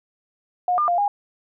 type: tone with pitch steps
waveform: sine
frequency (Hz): 719 / 1203 / 699 / 815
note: F#5 / D6 / F5 / G#5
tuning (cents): -50 / +41 / +1 / -33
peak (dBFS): -17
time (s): 0.68-1.08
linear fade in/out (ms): 2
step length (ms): 100
effects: none